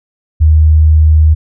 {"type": "tone", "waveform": "sine", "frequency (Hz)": 77.78, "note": "D#2", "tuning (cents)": 0, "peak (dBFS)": -3, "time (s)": [0.4, 1.35], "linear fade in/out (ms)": 20, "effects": []}